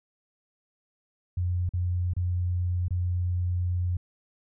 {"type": "tone with dropouts", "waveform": "sine", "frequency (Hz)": 89.1, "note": "F2", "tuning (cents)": 35, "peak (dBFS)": -24, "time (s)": [1.37, 3.97], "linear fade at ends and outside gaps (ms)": 5, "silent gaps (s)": [[1.692, 1.736], [2.136, 2.165], [2.883, 2.906]], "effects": []}